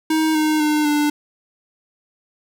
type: tone with pitch steps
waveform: square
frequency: 315.5 / 308.8 / 302.3 / 295.9 Hz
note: D#4 / D#4 / D#4 / D4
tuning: +24 / -13 / -50 / +13 cents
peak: -16 dBFS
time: 0.1-1.1 s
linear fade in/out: 5 ms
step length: 250 ms
effects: 8-bit